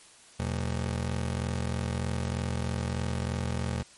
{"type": "ring-modulated tone", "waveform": "30% pulse", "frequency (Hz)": 102.1, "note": "G#2", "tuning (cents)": -29, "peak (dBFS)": -23, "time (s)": [0.39, 3.83], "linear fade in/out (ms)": 10, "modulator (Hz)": 21.6, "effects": ["white hiss -54 dBFS RMS until 3.97 s", "MP3 48 kbps"]}